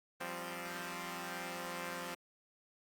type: chord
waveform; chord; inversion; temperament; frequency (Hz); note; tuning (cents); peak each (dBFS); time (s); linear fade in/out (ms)
5% pulse; F suspended second; none; equal; 174.61 / 196 / 261.6; F3 / G3 / C4; 0 / 0 / 0; -32 / -36 / -34; 0.2-2.15; 10
effects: Opus 24 kbps